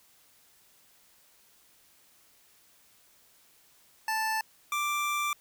25% pulse tone pair in turn, 880 / 1177.1 Hz, A5 / D6, 0 / +4 cents, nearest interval perfect fourth, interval 504 cents, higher second, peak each -24 dBFS, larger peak neither, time 4.08-4.41 / 4.72-5.33 s, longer second, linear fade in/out 2 ms, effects white hiss -62 dBFS RMS until 5.4 s

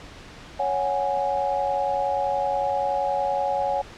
sine chord, C# suspended fourth, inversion none, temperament equal with one note detuned, 556.6 / 740 / 830.6 Hz, C#5 / F#5 / G#5, +7 / 0 / 0 cents, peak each -26 / -27 / -25 dBFS, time 0.59-3.82 s, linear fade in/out 10 ms, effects pink hiss -43 dBFS RMS until 3.97 s + low-pass 5000 Hz 12 dB/octave

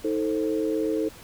sine chord, A diminished, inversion second, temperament just, 316.8 / 440 / 528 Hz, Eb4 / A4 / C5, +31 / 0 / +16 cents, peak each -26 / -26 / -32 dBFS, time 0.04-1.09 s, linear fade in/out 10 ms, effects pink hiss -47 dBFS RMS until 1.23 s

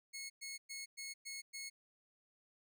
15% pulse tone bursts, 2181 Hz, C#7, 29 cents flat, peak -38 dBFS, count 6, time 0.13-1.7 s, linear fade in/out 20 ms, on 170 ms, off 110 ms, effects none

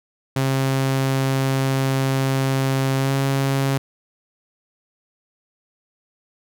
sawtooth tone with pitch glide, 134.2 to 136.39 Hz, C3 to C#3, +44 to -28 cents, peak -14 dBFS, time 0.36-3.78 s, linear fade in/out 5 ms, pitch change +28 cents, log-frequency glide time 2.98-3.12 s, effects none

